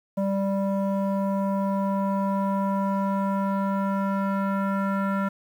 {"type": "tone with low-pass filter sweep", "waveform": "square", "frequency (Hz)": 196, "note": "G3", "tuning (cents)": 0, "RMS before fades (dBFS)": -25, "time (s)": [0.17, 5.29], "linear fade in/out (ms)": 10, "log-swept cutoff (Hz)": [740, 1400], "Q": 3.2, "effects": ["9-bit"]}